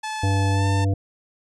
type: tone with pitch glide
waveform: sawtooth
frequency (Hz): 866 to 892.4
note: A5 to A5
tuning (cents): -28 to +24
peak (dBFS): -23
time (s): 0.03-0.85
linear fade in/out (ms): 10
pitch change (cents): +52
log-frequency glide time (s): 0.51-0.66
type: harmonic tone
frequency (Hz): 98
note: G2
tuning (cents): 0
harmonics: 1 / 3 / 5 / 7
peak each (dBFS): -18 / -28 / -32 / -35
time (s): 0.23-0.94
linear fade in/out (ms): 5
effects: resampled to 22050 Hz